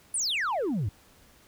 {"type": "exponential sweep", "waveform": "sine", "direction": "down", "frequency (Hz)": [10400, 87.4], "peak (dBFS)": -23, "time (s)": [0.14, 0.89], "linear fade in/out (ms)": 5, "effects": ["tanh soft clip ceiling -25 dBFS", "pink hiss -58 dBFS RMS until 1.47 s"]}